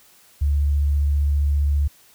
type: tone with vibrato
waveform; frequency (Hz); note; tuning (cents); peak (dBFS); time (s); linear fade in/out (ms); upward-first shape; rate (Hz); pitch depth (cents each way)
sine; 72; D2; -34; -16; 0.41-1.88; 10; square; 15; 12
effects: white hiss -53 dBFS RMS until 2.14 s